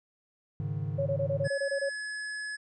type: chord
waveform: triangle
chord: Ab suspended fourth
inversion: none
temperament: just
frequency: 103.83 / 138.43 / 155.74 Hz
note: Ab2 / Db3 / Eb3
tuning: 0 / -2 / +2 cents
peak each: -33 dBFS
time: 0.6-1.48 s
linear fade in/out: 0 ms
type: tone bursts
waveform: sine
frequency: 554.4 Hz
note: C#5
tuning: in tune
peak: -27 dBFS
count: 9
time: 0.98-1.894 s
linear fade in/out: 10 ms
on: 82 ms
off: 22 ms
type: tone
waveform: square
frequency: 1700 Hz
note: G#6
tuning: 40 cents sharp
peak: -35 dBFS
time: 1.44-2.57 s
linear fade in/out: 20 ms
effects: resampled to 24000 Hz